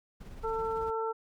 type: noise with tremolo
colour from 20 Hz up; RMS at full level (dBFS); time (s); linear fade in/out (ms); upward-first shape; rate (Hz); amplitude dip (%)
brown; -43; 0.2-0.91; 10; sine; 18; 45
type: harmonic tone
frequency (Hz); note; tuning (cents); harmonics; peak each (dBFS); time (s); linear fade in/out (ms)
447.4; A4; +29; 1 / 2 / 3; -32 / -35 / -37; 0.43-1.13; 20
effects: none